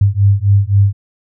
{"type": "beating tone pair", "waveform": "sine", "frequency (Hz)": [98.2, 102], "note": ["G2", "G#2"], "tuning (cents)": [4, -31], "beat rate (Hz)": 3.8, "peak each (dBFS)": -11, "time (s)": [0.01, 0.93], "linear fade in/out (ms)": 5, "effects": []}